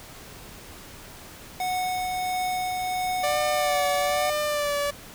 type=tone with tremolo; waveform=square; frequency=736 Hz; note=F#5; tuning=9 cents flat; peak=-25 dBFS; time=1.6-4.3 s; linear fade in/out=2 ms; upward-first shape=triangle; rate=1.5 Hz; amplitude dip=25%
type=tone with vibrato; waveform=sawtooth; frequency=587.3 Hz; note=D5; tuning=in tune; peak=-20 dBFS; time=3.23-4.91 s; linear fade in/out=10 ms; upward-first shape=sine; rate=1.1 Hz; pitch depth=37 cents each way
effects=pink hiss -44 dBFS RMS until 5.14 s